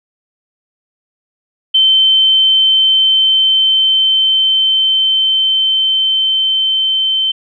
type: tone with level ramp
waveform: sine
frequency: 3091 Hz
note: G7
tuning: 25 cents flat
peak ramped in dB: -6 to -11 dBFS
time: 1.74-7.32 s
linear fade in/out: 10 ms
effects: none